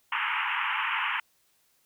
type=band-pass noise; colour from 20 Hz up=pink; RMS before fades=-29 dBFS; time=0.12-1.2 s; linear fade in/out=5 ms; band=870 to 3000 Hz; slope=96 dB/octave; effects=white hiss -68 dBFS RMS until 1.85 s